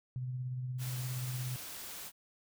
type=tone with tremolo; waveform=sine; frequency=126.7 Hz; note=B2; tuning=45 cents sharp; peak=-34 dBFS; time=0.16-1.56 s; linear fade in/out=0 ms; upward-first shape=sine; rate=17 Hz; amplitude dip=30%
type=noise; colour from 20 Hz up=white; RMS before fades=-45 dBFS; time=0.78-2.12 s; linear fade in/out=50 ms
effects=none